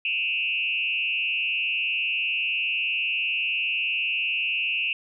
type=tone with frequency modulation; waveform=sine; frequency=2666 Hz; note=E7; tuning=19 cents sharp; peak=-23 dBFS; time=0.05-4.93 s; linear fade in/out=2 ms; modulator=157 Hz; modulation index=1.2; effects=none